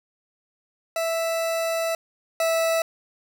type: tone pair in turn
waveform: 40% pulse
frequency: 659.3 / 655.7 Hz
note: E5 / E5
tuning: 0 / -9 cents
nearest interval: unison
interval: 9 cents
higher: first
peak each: -22 / -19 dBFS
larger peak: second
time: 0.96-1.95 / 2.4-2.82 s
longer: first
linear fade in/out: 2 ms
effects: none